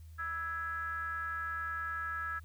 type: ring-modulated tone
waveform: triangle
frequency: 174.61 Hz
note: F3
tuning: in tune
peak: -30 dBFS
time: 0.18-2.4 s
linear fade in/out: 20 ms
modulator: 1490 Hz
effects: added 80 Hz sine -48 dBFS peak until 2.44 s + white hiss -69 dBFS RMS until 2.44 s